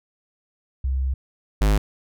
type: tone pair in turn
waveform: sine / square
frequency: 65.9 / 51.47 Hz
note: C2 / G#1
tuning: +13 / -15 cents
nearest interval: major third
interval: 428 cents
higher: first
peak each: -20 / -16 dBFS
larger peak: second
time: 0.84-1.14 / 1.61-1.78 s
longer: first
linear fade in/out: 5 ms
effects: none